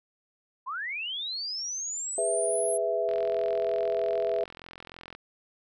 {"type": "linear sweep", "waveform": "sine", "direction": "up", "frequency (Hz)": [960, 11000], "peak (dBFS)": -31, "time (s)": [0.66, 2.78], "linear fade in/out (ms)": 20}
{"type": "chord", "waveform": "sine", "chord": "E major", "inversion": "first", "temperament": "just", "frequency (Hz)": [412, 494.4, 659.3], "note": ["G#4", "B4", "E5"], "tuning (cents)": [-14, 2, 0], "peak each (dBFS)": [-31, -31, -27], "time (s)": [2.18, 4.44], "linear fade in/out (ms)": 2}
{"type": "click train", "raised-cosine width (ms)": 0.3, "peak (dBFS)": -27, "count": 90, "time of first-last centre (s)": [3.09, 5.15], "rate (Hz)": 43.2}
{"effects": []}